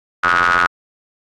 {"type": "ring-modulated tone", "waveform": "sawtooth", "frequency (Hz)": 87.31, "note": "F2", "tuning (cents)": 0, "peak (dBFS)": -5, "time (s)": [0.23, 0.67], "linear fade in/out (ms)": 10, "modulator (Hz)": 1360, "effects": ["low-pass 5000 Hz 12 dB/octave", "AAC 64 kbps"]}